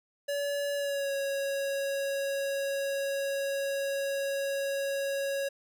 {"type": "tone with pitch glide", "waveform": "square", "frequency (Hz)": [570, 552.8], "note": ["C#5", "C#5"], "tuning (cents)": [48, -5], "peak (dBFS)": -30, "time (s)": [0.28, 5.49], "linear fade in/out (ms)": 10, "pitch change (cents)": -53, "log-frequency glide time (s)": [0.75, 1.12], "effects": []}